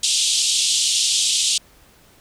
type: band-pass noise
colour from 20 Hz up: pink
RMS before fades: -19 dBFS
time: 0.03-1.58 s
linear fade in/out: 5 ms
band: 3000 to 9100 Hz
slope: 48 dB/octave
effects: pink hiss -52 dBFS RMS until 2.2 s